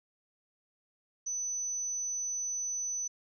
sine tone, 6000 Hz, F#8, 23 cents sharp, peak -32 dBFS, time 1.26-3.08 s, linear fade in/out 10 ms, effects none

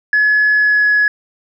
sine tone with pitch glide, 1700 to 1688.3 Hz, G#6 to G#6, +40 to +28 cents, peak -8 dBFS, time 0.13-1.08 s, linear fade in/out 2 ms, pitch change -12 cents, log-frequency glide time 0.54-0.87 s, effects tanh soft clip ceiling -6 dBFS

